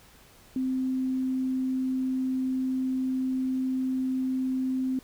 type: tone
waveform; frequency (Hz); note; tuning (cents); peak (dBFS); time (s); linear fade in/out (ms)
sine; 259.8; C4; -12; -25; 0.56-4.99; 2
effects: pink hiss -55 dBFS RMS until 5.03 s